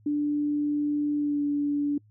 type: tone with pitch glide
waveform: sine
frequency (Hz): 293.7 to 289.3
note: D4 to D4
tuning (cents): 0 to -26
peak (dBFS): -23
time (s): 0.06-1.98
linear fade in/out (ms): 5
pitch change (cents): -26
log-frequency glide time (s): 1.17-1.42
effects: noise-tail reverb RT60 0.1 s tail -26 dB re dry + added 106 Hz sine -55 dBFS peak until 2.1 s